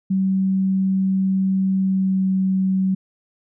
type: tone with pitch glide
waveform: sine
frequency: 190.9 to 189.58 Hz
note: G3 to F#3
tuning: -46 to +42 cents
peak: -16 dBFS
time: 0.1-2.95 s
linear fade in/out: 10 ms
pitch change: -12 cents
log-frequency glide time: 1.79-2.28 s
effects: none